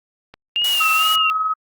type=click train; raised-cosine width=0.3 ms; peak=-22 dBFS; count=4; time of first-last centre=0.34-1.176 s; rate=3.59 Hz
type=tone with vibrato; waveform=sine; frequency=2794 Hz; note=F7; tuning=in tune; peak=-16 dBFS; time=0.56-1.3 s; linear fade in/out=0 ms; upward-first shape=sine; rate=2.2 Hz; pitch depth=68 cents each way
type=high-pass noise; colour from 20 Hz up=white; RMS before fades=-27 dBFS; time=0.64-1.16 s; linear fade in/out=5 ms; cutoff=590 Hz; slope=96 dB/octave
type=tone with tremolo; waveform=sine; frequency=1276 Hz; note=D#6; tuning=43 cents sharp; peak=-15 dBFS; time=0.8-1.54 s; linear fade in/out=10 ms; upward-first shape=triangle; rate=20 Hz; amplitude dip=50%
effects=Opus 48 kbps